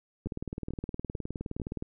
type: two click trains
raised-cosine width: 3 ms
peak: -23 / -22 dBFS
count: 4 / 31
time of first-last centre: 0.26-1.599 / 0.27-1.824 s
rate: 2.24 / 19.3 Hz
effects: none